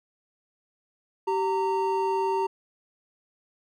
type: tone pair together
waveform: triangle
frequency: 386.4 / 919 Hz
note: G4 / A#5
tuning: -25 / -25 cents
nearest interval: octave + minor third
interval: 1500 cents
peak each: -24 dBFS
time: 1.27-2.47 s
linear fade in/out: 10 ms
effects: none